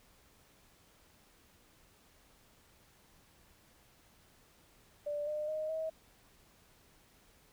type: tone with pitch steps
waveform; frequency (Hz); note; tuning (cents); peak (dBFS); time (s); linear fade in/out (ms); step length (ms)
sine; 587.3 / 603.8 / 620.8 / 638.2; D5 / D5 / D#5 / D#5; 0 / +48 / -4 / +44; -34; 5.06-5.9; 10; 210
effects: pink hiss -65 dBFS RMS until 7.52 s